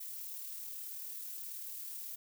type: noise with amplitude modulation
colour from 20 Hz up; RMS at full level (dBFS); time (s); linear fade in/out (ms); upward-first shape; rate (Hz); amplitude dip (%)
violet; -43; 0-2.16; 10; sine; 38.4; 25
effects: none